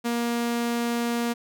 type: tone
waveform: sawtooth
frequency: 236.2 Hz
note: A#3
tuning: 23 cents sharp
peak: -20 dBFS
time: 0.04-1.34 s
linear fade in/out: 20 ms
effects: none